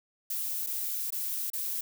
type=noise with dropouts; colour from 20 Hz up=violet; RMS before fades=-33 dBFS; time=0.3-1.81 s; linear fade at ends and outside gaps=5 ms; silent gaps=0.665-0.669 / 1.105-1.123 / 1.502-1.533 s; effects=none